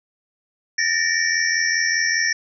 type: tone cluster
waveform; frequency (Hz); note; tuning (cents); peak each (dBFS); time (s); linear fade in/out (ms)
sine; 1777 / 1862 / 2298 / 5420 / 5760; A6 / A#6 / D7 / E8 / F#8; +17 / -2 / -38 / +47 / -47; -22 / -22 / -29 / -25 / -26; 0.78-2.33; 5
effects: none